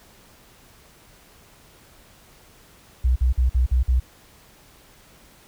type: tone bursts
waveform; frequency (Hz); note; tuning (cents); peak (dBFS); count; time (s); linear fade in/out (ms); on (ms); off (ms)
sine; 62.7; B1; +27; -15; 6; 3.04-4; 10; 120; 48
effects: pink hiss -52 dBFS RMS until 5.47 s